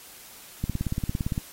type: click train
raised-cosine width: 5 ms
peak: -14 dBFS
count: 14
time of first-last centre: 0.64-1.379 s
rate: 17.6 Hz
effects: white hiss -47 dBFS RMS until 1.52 s + AAC 48 kbps